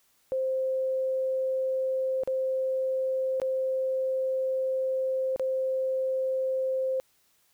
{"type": "tone with dropouts", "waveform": "sine", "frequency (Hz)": 524, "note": "C5", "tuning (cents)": 2, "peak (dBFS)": -25, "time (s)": [0.32, 7], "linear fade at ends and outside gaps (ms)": 0, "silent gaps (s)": [[2.235, 2.275], [3.4, 3.417], [5.361, 5.396]], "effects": ["white hiss -67 dBFS RMS until 7.53 s"]}